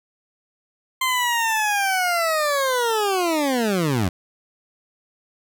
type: linear sweep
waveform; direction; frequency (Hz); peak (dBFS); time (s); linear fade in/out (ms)
20% pulse; down; 1046.5 to 83.5; -14; 1.01-4.09; 5
effects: none